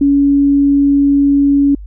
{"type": "tone", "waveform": "sine", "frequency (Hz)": 281.7, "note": "C#4", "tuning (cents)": 28, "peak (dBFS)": -7, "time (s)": [0.01, 1.75], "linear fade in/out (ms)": 5, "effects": ["added 50 Hz sine -27 dBFS peak until 1.86 s"]}